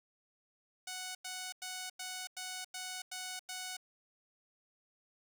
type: tone bursts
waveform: 5% pulse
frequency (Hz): 740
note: F#5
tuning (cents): 0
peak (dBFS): -29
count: 8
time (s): 0.87-3.768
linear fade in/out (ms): 5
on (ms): 280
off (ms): 94
effects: none